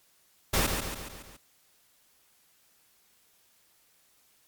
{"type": "noise with echo", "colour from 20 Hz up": "pink", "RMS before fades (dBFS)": -25, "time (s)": [0.53, 0.67], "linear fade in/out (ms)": 10, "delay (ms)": 140, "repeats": 5, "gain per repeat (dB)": -5, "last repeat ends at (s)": 1.37, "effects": ["white hiss -65 dBFS RMS until 4.47 s", "MP3 96 kbps"]}